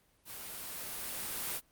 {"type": "noise with level ramp", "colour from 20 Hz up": "white", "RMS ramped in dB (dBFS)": [-45, -36], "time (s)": [0.25, 1.61], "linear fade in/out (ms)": 50, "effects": ["pink hiss -69 dBFS RMS until 1.71 s", "Opus 32 kbps"]}